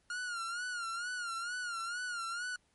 45% pulse tone with vibrato, 1417 Hz, F6, 25 cents sharp, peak -36 dBFS, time 0.1-2.56 s, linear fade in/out 2 ms, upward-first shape sine, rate 2.2 Hz, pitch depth 88 cents each way, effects pink hiss -73 dBFS RMS until 2.74 s + MP3 48 kbps

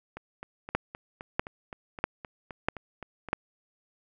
two click trains, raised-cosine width 0.5 ms, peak -9 / -24 dBFS, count 5 / 13, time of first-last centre 0.75-3.331 / 0.17-3.287 s, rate 1.55 / 3.85 Hz, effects none

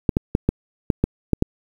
clicks, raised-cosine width 3 ms, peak -3 dBFS, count 8, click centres 0.092 / 0.169 / 0.351 / 0.49 / 0.902 / 1.04 / 1.333 / 1.424 s, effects 7-bit

